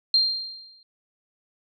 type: tone with exponential decay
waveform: sine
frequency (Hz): 4186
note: C8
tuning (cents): 0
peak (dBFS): -14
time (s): 0.14-0.83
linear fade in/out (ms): 2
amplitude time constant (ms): 150
effects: none